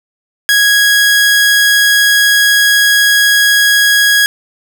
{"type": "tone", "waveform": "sawtooth", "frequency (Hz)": 1656, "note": "G#6", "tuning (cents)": -5, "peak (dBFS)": -3, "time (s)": [0.49, 4.26], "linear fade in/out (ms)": 0, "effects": []}